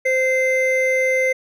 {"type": "tone pair together", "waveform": "triangle", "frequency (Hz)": [519, 2076], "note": ["C5", "C7"], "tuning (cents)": [-14, -14], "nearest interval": "2 octaves", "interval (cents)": 2400, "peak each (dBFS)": [-16, -17], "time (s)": [0.05, 1.33], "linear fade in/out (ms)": 10, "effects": []}